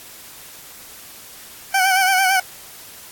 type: tone with vibrato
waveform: 20% pulse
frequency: 759 Hz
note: F#5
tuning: 44 cents sharp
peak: -9 dBFS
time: 1.74-2.4 s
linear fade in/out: 5 ms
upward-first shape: sine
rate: 8.9 Hz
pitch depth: 57 cents each way
effects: white hiss -40 dBFS RMS until 3.11 s + AAC 64 kbps